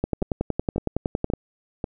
two click trains, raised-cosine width 2 ms, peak -13 / -9 dBFS, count 4 / 15, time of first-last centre 0.22-1.842 / 0.04-1.336 s, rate 1.85 / 10.8 Hz, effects none

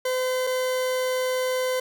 40% pulse tone pair in turn, 511 / 511 Hz, C5 / C5, -41 / -41 cents, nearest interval unison, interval 0 cents, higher neither, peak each -22 dBFS, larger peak neither, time 0.05-0.47 / 0.47-1.8 s, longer second, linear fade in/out 5 ms, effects none

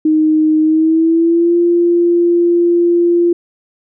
sine tone with pitch glide, 311.1 to 345.2 Hz, D#4 to F4, 0 to -20 cents, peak -8 dBFS, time 0.05-3.33 s, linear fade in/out 5 ms, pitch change +180 cents, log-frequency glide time 0.61-1.56 s, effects none

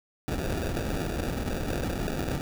pink noise with sample-and-hold, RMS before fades -30 dBFS, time 0.28-2.41 s, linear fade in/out 0 ms, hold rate 1050 Hz, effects none

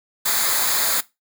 white noise with comb filter, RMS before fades -20 dBFS, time 0.25-1.01 s, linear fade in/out 10 ms, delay 0.35 ms, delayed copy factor -0.7, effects noise-tail reverb RT60 0.2 s tail -18 dB re dry

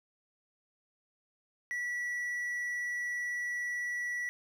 triangle tone, 1947 Hz, B6, 25 cents flat, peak -31 dBFS, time 1.71-4.29 s, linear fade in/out 0 ms, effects none

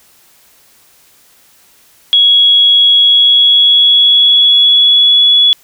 sine tone with pitch glide, 3334 to 3392 Hz, G#7 to G#7, +6 to +36 cents, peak -4 dBFS, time 2.13-5.53 s, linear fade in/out 0 ms, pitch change +30 cents, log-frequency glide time 2.96-5.23 s, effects white hiss -47 dBFS RMS until 5.63 s

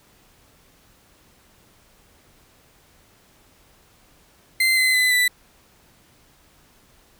35% pulse tone with pitch steps, 2074 / 2043 / 2013 / 1982.6 Hz, C7 / C7 / B6 / B6, -16 / -42 / +33 / +6 cents, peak -14 dBFS, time 4.6-5.28 s, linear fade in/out 5 ms, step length 170 ms, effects pink hiss -56 dBFS RMS until 7.19 s

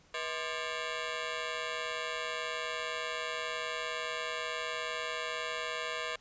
10% pulse ring-modulated tone, 561 Hz, C#5, 21 cents sharp, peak -23 dBFS, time 0.14-6.16 s, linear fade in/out 5 ms, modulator 75.6 Hz, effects pink hiss -63 dBFS RMS until 6.2 s + resampled to 16000 Hz

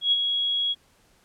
sine tone with ADSR envelope, 3322 Hz, G#7, in tune, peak -16 dBFS, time 0.01-0.75 s, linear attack 110 ms, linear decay 34 ms, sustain -6 dB, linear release 35 ms, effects pink hiss -61 dBFS RMS until 1.24 s + low-pass 12000 Hz 12 dB/octave

